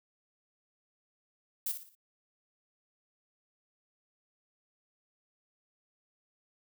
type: noise with echo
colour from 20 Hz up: violet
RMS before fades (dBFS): -33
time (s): 1.66-1.72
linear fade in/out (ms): 5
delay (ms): 58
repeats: 4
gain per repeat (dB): -8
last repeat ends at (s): 1.952
effects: none